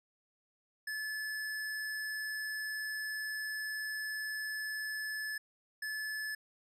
square tone bursts at uneven times, 1729 Hz, A6, 31 cents flat, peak -37 dBFS, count 2, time 0.87-5.38 / 5.82-6.35 s, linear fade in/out 5 ms, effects resampled to 32000 Hz

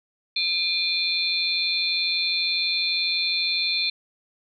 sine tone cluster, 2418 / 3561 / 4073 / 4245 Hz, D7 / A7 / C8 / C8, +50 / +20 / -47 / +24 cents, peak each -27 dBFS, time 0.36-3.9 s, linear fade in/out 5 ms, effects none

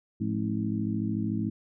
harmonic tone with a mistuned harmonic, 53.6 Hz, A1, 45 cents flat, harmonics 2 / 3 / 4 / 5 / 6, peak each -33 / -35 / -30 / -35 / -35 dBFS, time 0.2-1.5 s, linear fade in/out 10 ms, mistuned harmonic 3, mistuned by +140 cents, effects none

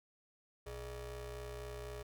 30% pulse ring-modulated tone, 180 Hz, F#3, 47 cents flat, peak -38 dBFS, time 0.66-2.03 s, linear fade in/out 10 ms, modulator 238 Hz, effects none

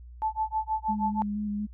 sine tone with tremolo, 873 Hz, A5, 14 cents flat, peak -23 dBFS, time 0.22-1.22 s, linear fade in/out 0 ms, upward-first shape sine, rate 6.3 Hz, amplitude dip 100%
sine tone with vibrato, 207.7 Hz, G#3, in tune, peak -28 dBFS, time 0.88-1.67 s, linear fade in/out 20 ms, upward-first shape square, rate 4.2 Hz, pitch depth 16 cents each way
effects added 60 Hz sine -43 dBFS peak until 1.73 s

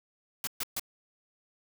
white noise bursts, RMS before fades -33 dBFS, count 3, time 0.44-0.796 s, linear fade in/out 2 ms, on 32 ms, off 130 ms, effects none

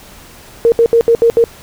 sine tone bursts at uneven times, 464.2 Hz, A#4, 7 cents flat, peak -5 dBFS, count 6, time 0.65-0.72 / 0.79-0.86 / 0.93-1.01 / 1.08-1.15 / 1.22-1.3 / 1.37-1.44 s, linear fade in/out 0 ms, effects pink hiss -38 dBFS RMS until 1.62 s

